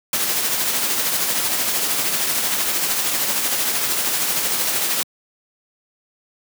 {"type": "noise with tremolo", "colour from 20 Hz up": "white", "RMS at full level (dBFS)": -19, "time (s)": [0.13, 5.03], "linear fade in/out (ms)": 2, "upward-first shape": "triangle", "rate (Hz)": 13, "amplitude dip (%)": 40, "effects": ["high-pass 150 Hz 12 dB/octave"]}